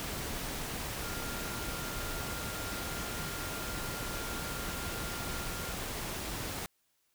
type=tone in noise; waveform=sine; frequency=1396.9 Hz; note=F6; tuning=in tune; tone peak=-45 dBFS; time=1.02-5.72 s; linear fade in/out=0 ms; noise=pink; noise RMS=-38 dBFS; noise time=0-6.66 s; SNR=-10 dB; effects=white hiss -75 dBFS RMS until 7.14 s